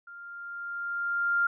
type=tone with level ramp; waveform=sine; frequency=1396.9 Hz; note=F6; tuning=in tune; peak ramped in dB=-43 to -21 dBFS; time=0.07-1.47 s; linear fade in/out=5 ms; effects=none